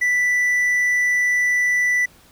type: tone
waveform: triangle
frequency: 1975.5 Hz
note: B6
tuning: in tune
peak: -14 dBFS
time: 0.01-2.06 s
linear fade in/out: 10 ms
effects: pink hiss -51 dBFS RMS until 2.31 s